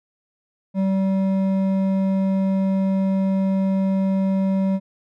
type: tone with hard clipping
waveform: sine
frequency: 192.3 Hz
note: G3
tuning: 33 cents flat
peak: -19 dBFS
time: 0.74-4.8 s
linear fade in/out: 50 ms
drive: 8 dB
effects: none